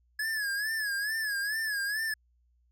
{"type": "tone with vibrato", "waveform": "square", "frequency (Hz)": 1694, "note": "G#6", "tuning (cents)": 34, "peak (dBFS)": -30, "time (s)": [0.19, 2.14], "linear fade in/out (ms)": 5, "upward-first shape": "sine", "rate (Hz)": 2.3, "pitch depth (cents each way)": 100, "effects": ["added 60 Hz sine -65 dBFS peak until 2.71 s"]}